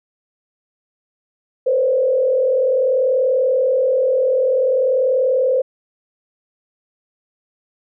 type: tone with frequency modulation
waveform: sine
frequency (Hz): 519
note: C5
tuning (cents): -14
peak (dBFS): -13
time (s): 1.66-5.62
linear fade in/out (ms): 10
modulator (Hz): 40.5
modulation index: 0.84
effects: none